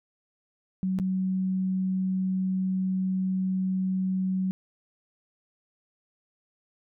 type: tone with dropouts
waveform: sine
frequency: 187.7 Hz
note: F#3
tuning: 25 cents sharp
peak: -24 dBFS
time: 0.83-4.51 s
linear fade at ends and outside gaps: 0 ms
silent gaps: 0.988-0.998 s
effects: none